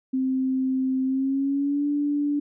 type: tone with pitch glide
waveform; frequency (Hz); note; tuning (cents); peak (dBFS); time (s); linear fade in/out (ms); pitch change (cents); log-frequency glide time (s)
sine; 261.6 to 290.3; C4 to D4; 0 to -20; -21; 0.13-2.4; 10; +180; 1.04-1.87
effects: none